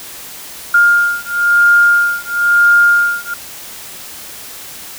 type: beating tone pair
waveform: sine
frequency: 1409 / 1410 Hz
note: F6 / F6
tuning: +15 / +16 cents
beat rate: 1 Hz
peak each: -11 dBFS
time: 0.74-3.34 s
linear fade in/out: 5 ms
effects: white hiss -31 dBFS RMS until 4.98 s